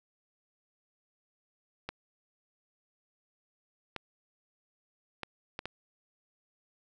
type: clicks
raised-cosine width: 0.3 ms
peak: -20 dBFS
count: 5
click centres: 1.89 / 3.963 / 5.233 / 5.591 / 5.656 s
effects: none